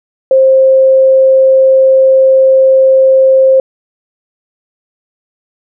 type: tone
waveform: sine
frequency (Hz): 529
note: C5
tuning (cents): +19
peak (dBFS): -3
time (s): 0.31-3.6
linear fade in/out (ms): 2
effects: none